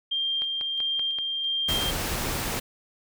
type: tone with tremolo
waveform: sine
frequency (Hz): 3188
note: G7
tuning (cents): +28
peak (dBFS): -24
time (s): 0.11-1.91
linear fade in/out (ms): 10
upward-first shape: square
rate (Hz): 1.5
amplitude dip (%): 25
type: click train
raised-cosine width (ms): 0.3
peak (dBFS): -23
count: 5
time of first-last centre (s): 0.42-1.186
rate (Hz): 5.22
type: noise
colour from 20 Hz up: pink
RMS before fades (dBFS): -29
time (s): 1.68-2.6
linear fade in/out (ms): 10
effects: none